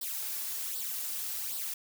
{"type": "noise with flanger", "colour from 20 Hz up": "blue", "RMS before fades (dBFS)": -36, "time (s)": [0.01, 1.74], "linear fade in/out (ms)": 5, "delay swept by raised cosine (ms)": [0.22, 3.52], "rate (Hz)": 1.3, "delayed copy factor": 0.65, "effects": []}